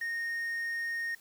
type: tone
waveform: triangle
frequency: 1851 Hz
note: A#6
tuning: 13 cents flat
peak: -30 dBFS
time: 0.01-1.15 s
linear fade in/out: 5 ms
effects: white hiss -59 dBFS RMS until 1.2 s